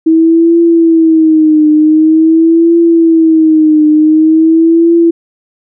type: tone with vibrato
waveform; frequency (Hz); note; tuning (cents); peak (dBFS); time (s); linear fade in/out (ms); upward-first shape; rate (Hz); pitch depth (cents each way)
sine; 320.6; E4; -48; -3; 0.06-5.11; 10; triangle; 0.46; 94
effects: none